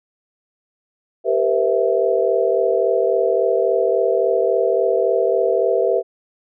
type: chord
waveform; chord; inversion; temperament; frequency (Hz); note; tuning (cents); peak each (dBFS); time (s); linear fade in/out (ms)
sine; C dominant seventh; second; equal with one note detuned; 392 / 466.2 / 509.8 / 659.3; G4 / Bb4 / C5 / E5; 0 / 0 / -45 / 0; -20; 1.24-6.03; 50
effects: none